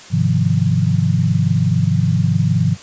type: chord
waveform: sine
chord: F minor seventh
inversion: first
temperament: equal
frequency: 103.83 / 130.81 / 155.56 / 174.61 Hz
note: Ab2 / C3 / Eb3 / F3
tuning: 0 / 0 / 0 / 0 cents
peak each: -18 dBFS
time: 0.1-2.77 s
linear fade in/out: 50 ms
effects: white hiss -38 dBFS RMS until 2.82 s + resampled to 16000 Hz